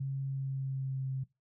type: tone with pitch glide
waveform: sine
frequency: 135.9 to 132.64 Hz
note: C#3 to C3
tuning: -34 to +24 cents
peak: -32 dBFS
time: 0-1.24 s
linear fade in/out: 10 ms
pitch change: -42 cents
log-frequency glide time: 0.23-1.11 s
effects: noise-tail reverb RT60 0.2 s tail -19 dB re dry